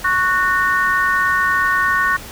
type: chord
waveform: sine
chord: F# major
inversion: second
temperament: equal with one note detuned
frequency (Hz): 1108.7 / 1480 / 1831.6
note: C#6 / F#6 / A#6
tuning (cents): 0 / 0 / -31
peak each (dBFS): -18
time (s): 0.04-2.17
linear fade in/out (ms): 10
effects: pink hiss -34 dBFS RMS until 2.31 s